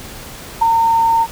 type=tone with ADSR envelope; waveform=sine; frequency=913 Hz; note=A#5; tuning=36 cents flat; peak=-6 dBFS; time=0.61-1.27 s; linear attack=14 ms; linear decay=6 ms; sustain=-4 dB; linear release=49 ms; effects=pink hiss -33 dBFS RMS until 1.31 s